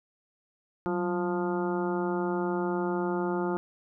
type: harmonic tone with a mistuned harmonic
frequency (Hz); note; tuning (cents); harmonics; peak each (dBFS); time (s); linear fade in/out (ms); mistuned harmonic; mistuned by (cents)
176; F3; +14; 1 / 2 / 3 / 4 / 5 / 6 / 7 / 8; -32 / -29 / -39 / -39 / -36 / -45 / -40 / -42; 0.86-3.57; 0; 1; +86
effects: none